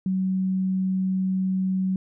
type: tone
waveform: sine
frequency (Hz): 188.2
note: F#3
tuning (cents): +30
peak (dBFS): -21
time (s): 0.06-1.96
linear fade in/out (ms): 2
effects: none